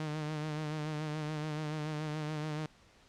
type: tone with vibrato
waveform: sawtooth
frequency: 152.9 Hz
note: D#3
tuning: 30 cents flat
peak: -31 dBFS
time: 0-2.66 s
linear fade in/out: 2 ms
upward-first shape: sine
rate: 7 Hz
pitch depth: 42 cents each way
effects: pink hiss -62 dBFS RMS until 3.08 s + low-pass 6000 Hz 12 dB/octave